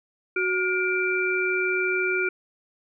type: tone cluster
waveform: sine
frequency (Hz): 371 / 1424 / 2350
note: F#4 / F6 / D7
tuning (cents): +5 / +33 / +1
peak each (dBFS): -26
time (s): 0.36-2.29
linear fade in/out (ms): 5
effects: none